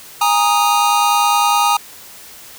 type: chord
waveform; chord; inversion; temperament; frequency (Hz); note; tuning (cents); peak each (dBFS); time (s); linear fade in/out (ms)
square; Ab suspended second; none; equal with one note detuned; 822.5 / 932.3 / 1244.5; Ab5 / Bb5 / Eb6; -17 / 0 / 0; -17; 0.21-1.77; 5
effects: white hiss -38 dBFS RMS until 2.58 s